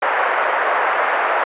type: band-pass noise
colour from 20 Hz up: pink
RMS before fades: -18 dBFS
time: 0.02-1.44 s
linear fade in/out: 5 ms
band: 580 to 1900 Hz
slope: 24 dB/octave
effects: resampled to 8000 Hz